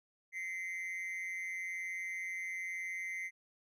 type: tone with amplitude modulation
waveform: triangle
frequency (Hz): 2071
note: C7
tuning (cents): -18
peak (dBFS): -33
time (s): 0.32-3.31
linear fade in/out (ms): 50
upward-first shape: sine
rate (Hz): 181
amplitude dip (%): 70
effects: none